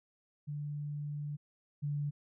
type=tone pair in turn; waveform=sine; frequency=146.83 / 145.48 Hz; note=D3 / D3; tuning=0 / -16 cents; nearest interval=unison; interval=16 cents; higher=first; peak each=-36 / -32 dBFS; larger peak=second; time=0.47-1.37 / 1.82-2.11 s; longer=first; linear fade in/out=20 ms; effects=none